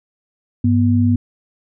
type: tone pair together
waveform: sine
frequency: 100.22 / 243.1 Hz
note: G2 / B3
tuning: +39 / -27 cents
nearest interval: octave + minor third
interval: 1534 cents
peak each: -14 dBFS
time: 0.64-1.16 s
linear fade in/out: 5 ms
effects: none